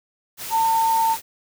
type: tone in noise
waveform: sine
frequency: 902 Hz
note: A5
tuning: 43 cents sharp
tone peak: -16 dBFS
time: 0.5-1.17 s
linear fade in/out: 50 ms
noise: white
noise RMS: -32 dBFS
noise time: 0.37-1.22 s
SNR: +13 dB
effects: none